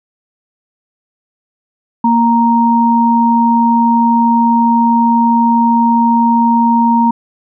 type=tone pair together; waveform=sine; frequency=233.1 / 932.3 Hz; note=A#3 / A#5; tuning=0 / 0 cents; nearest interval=2 octaves; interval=2400 cents; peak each=-10 dBFS; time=2.04-7.11 s; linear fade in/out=5 ms; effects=none